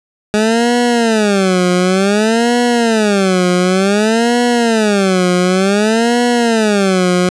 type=tone with vibrato; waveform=20% pulse; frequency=208.4 Hz; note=G#3; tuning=6 cents sharp; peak=-5 dBFS; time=0.34-7.29 s; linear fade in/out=0 ms; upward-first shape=sine; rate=0.55 Hz; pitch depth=260 cents each way; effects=resampled to 22050 Hz + 7-bit